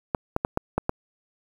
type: clicks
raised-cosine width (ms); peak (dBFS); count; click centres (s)
1; -8; 6; 0.148 / 0.364 / 0.449 / 0.574 / 0.78 / 0.894
effects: 7-bit

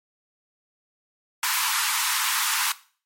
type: high-pass noise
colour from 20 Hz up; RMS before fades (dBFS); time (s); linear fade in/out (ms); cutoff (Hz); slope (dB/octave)
pink; -24; 1.43-2.72; 2; 870; 96
effects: noise-tail reverb RT60 0.4 s tail -17 dB re dry + MP3 64 kbps

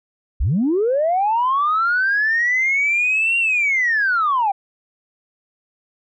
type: linear two-way sweep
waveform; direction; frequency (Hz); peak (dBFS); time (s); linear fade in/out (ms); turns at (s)
sine; up then down; 41.2 to 2775 to 760; -14; 0.4-4.52; 10; 3.38
effects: tanh soft clip ceiling -11 dBFS

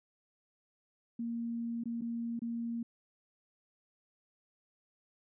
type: tone with dropouts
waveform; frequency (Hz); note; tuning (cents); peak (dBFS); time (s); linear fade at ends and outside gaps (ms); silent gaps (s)
sine; 233.1; A#3; 0; -34; 1.19-2.83; 5; 1.838-1.856 / 2.011-2.018 / 2.393-2.418
effects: none

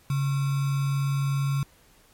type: tone with sample-and-hold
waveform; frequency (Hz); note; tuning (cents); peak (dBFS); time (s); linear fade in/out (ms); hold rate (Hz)
sine; 138.59; C#3; 0; -22; 0.1-1.63; 2; 1225
effects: pink hiss -58 dBFS RMS until 2.13 s + MP3 64 kbps

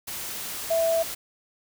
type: tone in noise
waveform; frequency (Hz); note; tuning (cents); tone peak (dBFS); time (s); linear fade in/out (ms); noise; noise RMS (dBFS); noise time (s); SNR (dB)
sine; 659.3; E5; 0; -20; 0.7-1.03; 10; white; -34; 0.07-1.15; +11
effects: none

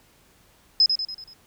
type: tone with echo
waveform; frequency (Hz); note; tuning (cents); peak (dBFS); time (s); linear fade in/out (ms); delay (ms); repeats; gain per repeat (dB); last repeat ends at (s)
sine; 5100; D#8; +42; -13; 0.8-0.86; 2; 95; 5; -6; 1.335
effects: pink hiss -58 dBFS RMS until 1.46 s

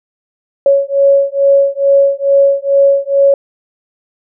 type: beating tone pair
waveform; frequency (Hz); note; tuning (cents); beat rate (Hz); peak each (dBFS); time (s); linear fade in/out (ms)
sine; 554.4 / 556.7; C#5 / C#5; 0 / +7; 2.3; -10; 0.66-3.34; 2
effects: none

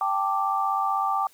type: chord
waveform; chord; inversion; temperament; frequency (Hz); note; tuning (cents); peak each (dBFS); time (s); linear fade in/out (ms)
sine; G suspended second; none; equal; 784 / 880 / 1174.7; G5 / A5 / D6; 0 / 0 / 0; -26 / -29 / -25; 0.01-1.27; 2
effects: white hiss -57 dBFS RMS until 1.33 s

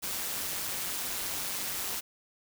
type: noise with amplitude modulation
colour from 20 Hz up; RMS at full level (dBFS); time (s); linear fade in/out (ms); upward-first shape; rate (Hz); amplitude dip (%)
white; -32; 0.02-2.01; 20; sine; 192; 55
effects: none

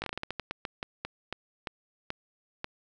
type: slowing click train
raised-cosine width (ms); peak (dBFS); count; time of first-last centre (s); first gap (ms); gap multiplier
0.3; -17; 17; 0.02-2.644; 19; 1.25
effects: none

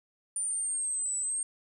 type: exponential two-way sweep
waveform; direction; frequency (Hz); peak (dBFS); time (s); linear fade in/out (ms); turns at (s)
sine; down then up; 9220 to 7902 to 8650; -29; 0.36-1.43; 2; 1.17
effects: 11-bit

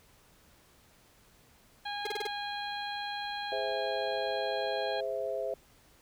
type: harmonic tone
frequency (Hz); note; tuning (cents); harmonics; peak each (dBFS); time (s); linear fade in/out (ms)
819; G#5; -24; 1 / 2 / 3 / 4 / 5; -37 / -41 / -47 / -43 / -43; 1.85-5.01; 10
type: tone bursts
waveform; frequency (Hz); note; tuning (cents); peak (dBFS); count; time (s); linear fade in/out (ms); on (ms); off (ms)
30% pulse; 424.7; G#4; +39; -29; 5; 2.05-2.27; 5; 20; 30
type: chord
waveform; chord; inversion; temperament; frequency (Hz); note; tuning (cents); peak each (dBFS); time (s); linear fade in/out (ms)
sine; Ab augmented; none; equal; 415.3 / 523.3 / 659.3; Ab4 / C5 / E5; 0 / 0 / 0; -38 / -35 / -35; 3.52-5.54; 2
effects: pink hiss -62 dBFS RMS until 6.01 s

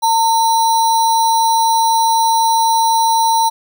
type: tone with sample-and-hold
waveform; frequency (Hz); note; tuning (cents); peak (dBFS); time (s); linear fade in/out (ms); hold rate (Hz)
sine; 906; A#5; -50; -10; 0.02-3.5; 20; 4900
effects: none

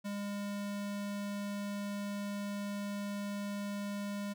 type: tone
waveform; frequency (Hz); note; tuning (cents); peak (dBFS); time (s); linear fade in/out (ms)
square; 202.8; G#3; -41; -37; 0.04-4.34; 20
effects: none

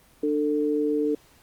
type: tone pair together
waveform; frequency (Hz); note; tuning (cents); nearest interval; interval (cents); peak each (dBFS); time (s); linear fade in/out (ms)
sine; 297.8 / 446.2; D4 / A4; +24 / +24; perfect fifth; 700; -24; 0.23-1.15; 5
effects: pink hiss -57 dBFS RMS until 1.42 s + Opus 24 kbps

